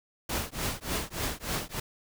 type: noise with tremolo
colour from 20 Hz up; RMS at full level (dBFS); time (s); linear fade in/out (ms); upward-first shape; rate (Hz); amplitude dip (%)
pink; -29; 0.29-1.8; 5; triangle; 3.4; 100
effects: none